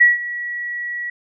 sine tone with ADSR envelope, 1929 Hz, B6, 41 cents flat, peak -6 dBFS, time 0-1.1 s, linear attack 15 ms, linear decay 160 ms, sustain -17 dB, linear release 5 ms, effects none

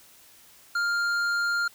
triangle tone with hard clipping, 1401 Hz, F6, 5 cents sharp, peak -25 dBFS, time 0.75-1.68 s, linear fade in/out 5 ms, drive 12 dB, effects white hiss -54 dBFS RMS until 1.74 s

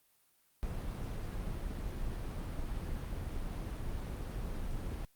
brown noise, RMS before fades -38 dBFS, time 0.63-5.05 s, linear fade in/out 0 ms, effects white hiss -71 dBFS RMS until 5.15 s + Opus 32 kbps

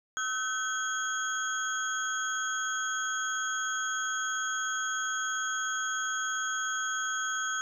sine tone cluster, 1291 / 1527 / 3260 / 6630 Hz, E6 / G6 / G#7 / G#8, -37 / -46 / -33 / -4 cents, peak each -35 / -32 / -40 / -36 dBFS, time 0.17-7.61 s, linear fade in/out 0 ms, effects 10-bit

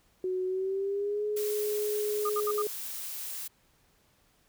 sine tone with pitch glide, 370 to 420.1 Hz, F#4 to G#4, 0 to +20 cents, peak -28 dBFS, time 0.24-2.67 s, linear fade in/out 2 ms, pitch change +220 cents, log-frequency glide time 0.46-1.25 s
blue noise, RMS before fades -38 dBFS, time 1.36-3.48 s, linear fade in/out 10 ms
sine tone bursts, 1220 Hz, D#6, 34 cents flat, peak -29 dBFS, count 4, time 2.25-2.621 s, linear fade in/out 5 ms, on 44 ms, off 65 ms
effects pink hiss -67 dBFS RMS until 4.48 s

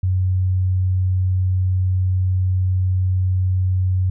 sine tone, 92.7 Hz, F#2, 4 cents sharp, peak -15 dBFS, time 0.03-4.1 s, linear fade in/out 5 ms, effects none

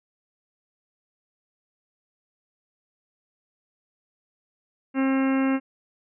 harmonic tone with a mistuned harmonic, 267.2 Hz, C4, 36 cents sharp, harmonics 1 / 2 / 3 / 4 / 5 / 6 / 7 / 8 / 9 / 10, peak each -20 / -31 / -36 / -36 / -37 / -37 / -42 / -38 / -45 / -40 dBFS, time 4.94-5.6 s, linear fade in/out 50 ms, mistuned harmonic 10, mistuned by +46 cents, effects none

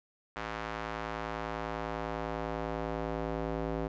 square tone with band-pass filter sweep, 55 Hz, A1, in tune, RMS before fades -36 dBFS, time 0.36-3.88 s, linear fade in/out 5 ms, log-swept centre 1400 to 470 Hz, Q 0.92, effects resampled to 16000 Hz

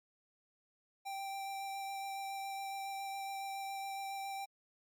square tone with vibrato, 784 Hz, G5, in tune, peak -40 dBFS, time 1.05-4.46 s, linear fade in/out 20 ms, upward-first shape sine, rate 7.2 Hz, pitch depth 10 cents each way, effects MP3 96 kbps

